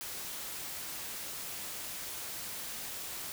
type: noise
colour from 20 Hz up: white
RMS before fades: -41 dBFS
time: 0.01-3.32 s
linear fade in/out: 0 ms
effects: none